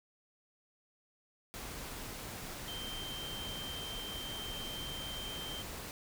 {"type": "tone in noise", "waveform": "sine", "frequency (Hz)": 3136, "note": "G7", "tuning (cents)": 0, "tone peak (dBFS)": -42, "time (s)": [2.68, 5.62], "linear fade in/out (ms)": 0, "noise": "pink", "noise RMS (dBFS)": -44, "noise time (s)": [1.54, 5.91], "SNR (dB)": -1, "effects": []}